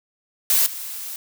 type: noise with level steps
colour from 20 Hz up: blue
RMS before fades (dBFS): -17 / -32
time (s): 0.5-1.16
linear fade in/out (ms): 2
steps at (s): 0.66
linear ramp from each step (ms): 5
effects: none